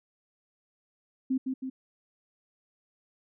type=tone with echo; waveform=sine; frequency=261.6 Hz; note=C4; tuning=in tune; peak=-24 dBFS; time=1.3-1.38 s; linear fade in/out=10 ms; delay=160 ms; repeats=2; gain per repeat=-4 dB; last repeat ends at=1.7 s; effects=none